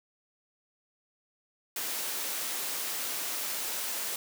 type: high-pass noise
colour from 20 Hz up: white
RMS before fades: -34 dBFS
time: 1.76-4.16 s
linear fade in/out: 2 ms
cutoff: 270 Hz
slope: 12 dB/octave
effects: none